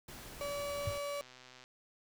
pink noise, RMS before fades -49 dBFS, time 0.08-0.98 s, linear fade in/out 5 ms
35% pulse tone, 573 Hz, D5, 43 cents flat, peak -35 dBFS, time 0.41-1.21 s, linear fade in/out 0 ms
click train, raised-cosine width 0.2 ms, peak -37 dBFS, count 100, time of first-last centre 0.86-1.64 s, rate 127 Hz
sine tone with exponential decay, 98.1 Hz, G2, 2 cents sharp, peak -29 dBFS, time 0.87-0.95 s, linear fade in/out 5 ms, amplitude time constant 17 ms
effects none

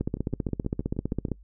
two click trains, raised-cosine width 3 ms, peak -24 / -14 dBFS, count 8 / 21, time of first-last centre 0.17-1.285 / 0.01-1.317 s, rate 6.28 / 15.3 Hz, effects noise-tail reverb RT60 0.1 s tail -24 dB re dry + added 50 Hz sine -48 dBFS peak until 1.43 s

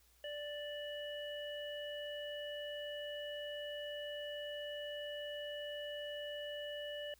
harmonic tone, 587.3 Hz, D5, in tune, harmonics 1 / 3 / 5, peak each -43 / -50 / -47 dBFS, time 0.24-7.14 s, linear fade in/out 2 ms, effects added 60 Hz sine -70 dBFS peak until 7.19 s + white hiss -70 dBFS RMS until 7.19 s

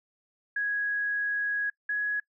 sine tone pair in turn, 1661.2 / 1675.7 Hz, G#6 / G#6, 0 / +15 cents, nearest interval unison, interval 15 cents, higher second, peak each -26 dBFS, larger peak neither, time 0.56-1.7 / 1.89-2.2 s, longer first, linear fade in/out 5 ms, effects noise-tail reverb RT60 0.1 s tail -24 dB re dry

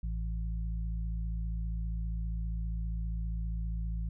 harmonic tone, 55 Hz, A1, in tune, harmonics 1 / 2 / 3, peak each -32 / -43 / -42 dBFS, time 0.03-4.09 s, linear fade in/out 5 ms, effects none

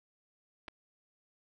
clicks, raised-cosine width 0.3 ms, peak -28 dBFS, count 2, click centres 0.681 / 0.684 s, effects none

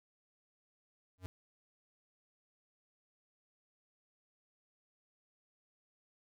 square tone with exponential growth, 91.9 Hz, F#2, 11 cents flat, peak -38 dBFS, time 1.18-1.26 s, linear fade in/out 0 ms, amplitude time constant 17 ms, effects none

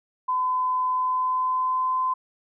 sine tone with pitch glide, 1015 to 1027.4 Hz, B5 to C6, +47 to -32 cents, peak -21 dBFS, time 0.28-2.14 s, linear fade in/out 10 ms, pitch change +21 cents, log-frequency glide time 0.89-2.01 s, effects none

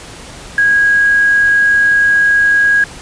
sine tone with quantisation, 1645 Hz, G#6, 17 cents flat, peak -7 dBFS, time 0.58-2.84 s, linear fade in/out 2 ms, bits 5, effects pink hiss -32 dBFS RMS until 3.01 s + resampled to 22050 Hz

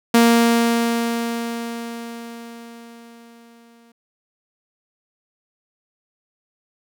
sawtooth tone with exponential decay, 233.1 Hz, A#3, in tune, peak -6 dBFS, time 0.14-3.92 s, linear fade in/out 5 ms, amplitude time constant 820 ms, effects none

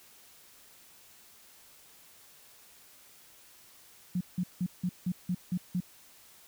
sine tone bursts, 180 Hz, F#3, 47 cents flat, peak -27 dBFS, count 8, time 4.15-5.804 s, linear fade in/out 5 ms, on 58 ms, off 170 ms, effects white hiss -57 dBFS RMS until 6.47 s

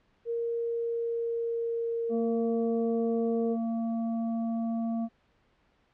sine tone with pitch glide, 466.2 to 460.8 Hz, A#4 to A#4, 0 to -20 cents, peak -28 dBFS, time 0.25-3.57 s, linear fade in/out 50 ms, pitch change -20 cents, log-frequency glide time 0.54-2.75 s
harmonic tone, 228.5 Hz, A#3, 34 cents flat, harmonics 1 / 3 / 5, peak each -28 / -38 / -53 dBFS, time 2.09-5.09 s, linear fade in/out 50 ms
effects pink hiss -68 dBFS RMS until 5.93 s + low-pass 3000 Hz 12 dB/octave

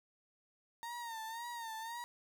35% pulse tone with vibrato, 920 Hz, A#5, 23 cents flat, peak -40 dBFS, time 0.83-2.04 s, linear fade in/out 0 ms, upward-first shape sine, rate 1.9 Hz, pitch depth 73 cents each way, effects none

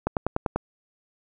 click train, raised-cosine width 1 ms, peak -9 dBFS, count 6, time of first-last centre 0.07-0.56 s, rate 10.2 Hz, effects none

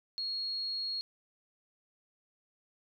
sine tone, 4300 Hz, C8, 47 cents sharp, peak -33 dBFS, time 0.18-1.01 s, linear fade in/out 0 ms, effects none

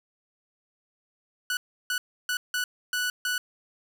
sawtooth tone bursts at uneven times, 1480 Hz, F#6, in tune, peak -22 dBFS, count 6, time 1.5-1.57 / 1.9-1.98 / 2.29-2.37 / 2.54-2.64 / 2.93-3.1 / 3.25-3.38 s, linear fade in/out 2 ms, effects none

